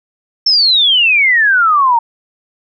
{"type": "exponential sweep", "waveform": "sine", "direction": "down", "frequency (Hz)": [5420, 904], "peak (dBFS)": -7, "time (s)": [0.46, 1.99], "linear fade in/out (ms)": 5, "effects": []}